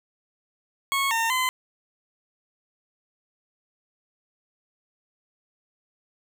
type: tone with pitch steps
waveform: 20% pulse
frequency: 1099 / 911 / 1024 Hz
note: C#6 / A#5 / C6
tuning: -15 / -40 / -38 cents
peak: -17 dBFS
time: 0.92-1.49 s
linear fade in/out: 0 ms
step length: 190 ms
effects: none